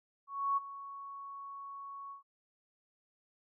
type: tone with ADSR envelope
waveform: sine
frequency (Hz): 1111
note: C#6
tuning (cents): +4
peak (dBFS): -27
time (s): 0.27-2.23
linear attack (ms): 300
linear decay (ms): 20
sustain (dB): -16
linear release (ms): 120
effects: none